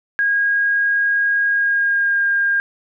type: tone with pitch glide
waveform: sine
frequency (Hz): 1635 to 1610.6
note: G#6 to G6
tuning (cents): -28 to +46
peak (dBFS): -14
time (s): 0.19-2.6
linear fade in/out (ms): 0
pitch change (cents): -26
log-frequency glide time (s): 1.48-2.26
effects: none

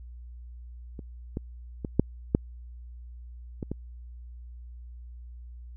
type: clicks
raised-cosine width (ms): 3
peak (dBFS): -26 / -18 / -18 / -6 / -7 / -19 / -18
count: 7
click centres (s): 0.992 / 1.371 / 1.848 / 1.996 / 2.349 / 3.628 / 3.716
effects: added 60 Hz sine -41 dBFS peak until 5.76 s

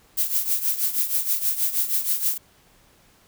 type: noise with tremolo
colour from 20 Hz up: violet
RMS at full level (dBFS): -20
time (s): 0.17-2.38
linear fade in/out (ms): 10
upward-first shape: triangle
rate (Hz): 6.3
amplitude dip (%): 80
effects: pink hiss -57 dBFS RMS until 3.27 s

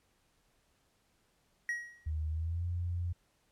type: tone with exponential decay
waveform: triangle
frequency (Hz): 1900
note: A#6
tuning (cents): +33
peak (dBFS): -28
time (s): 1.69-2.1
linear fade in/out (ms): 1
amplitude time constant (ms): 88
type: tone with pitch glide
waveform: sine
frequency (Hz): 77.78 to 87.31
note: D#2 to F2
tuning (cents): 0 to 0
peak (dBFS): -32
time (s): 2.06-3.13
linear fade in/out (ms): 10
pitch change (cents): +200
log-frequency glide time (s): 2.29-2.65
effects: pink hiss -73 dBFS RMS until 3.51 s + low-pass 12000 Hz 12 dB/octave

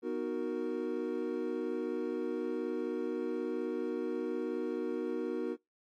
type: chord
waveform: triangle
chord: B major seventh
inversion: none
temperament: equal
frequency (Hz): 246.9 / 311.1 / 370 / 466.2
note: B3 / D#4 / F#4 / A#4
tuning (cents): 0 / 0 / 0 / 0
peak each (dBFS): -38 / -37 / -35 / -36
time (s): 0.02-5.57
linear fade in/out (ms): 50
effects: noise-tail reverb RT60 0.2 s tail -26 dB re dry + AAC 48 kbps

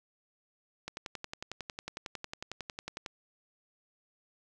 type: click train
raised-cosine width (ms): 0.2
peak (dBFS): -21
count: 25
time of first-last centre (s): 0.88-3.062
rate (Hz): 11
effects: none

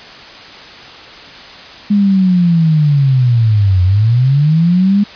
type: linear two-way sweep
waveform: sine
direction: down then up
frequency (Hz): 207.5 to 89 to 207.5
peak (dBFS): -7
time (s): 1.9-5.04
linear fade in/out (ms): 10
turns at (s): 3.83
effects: white hiss -33 dBFS RMS until 5.15 s + resampled to 11025 Hz

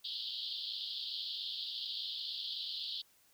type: band-pass noise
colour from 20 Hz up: pink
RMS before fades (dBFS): -41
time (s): 0.04-3.02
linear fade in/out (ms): 10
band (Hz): 3100 to 4700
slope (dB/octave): 96
effects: white hiss -68 dBFS RMS until 3.33 s

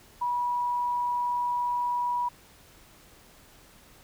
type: tone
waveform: sine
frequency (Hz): 972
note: B5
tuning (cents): -28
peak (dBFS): -25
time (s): 0.21-2.29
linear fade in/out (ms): 10
effects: pink hiss -55 dBFS RMS until 4.03 s

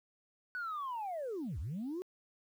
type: linear two-way sweep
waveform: sine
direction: down then up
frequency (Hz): 1500 to 59.8 to 380.6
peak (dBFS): -35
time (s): 0.55-2.02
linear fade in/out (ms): 0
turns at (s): 1.59
effects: tanh soft clip ceiling -34 dBFS + 11-bit

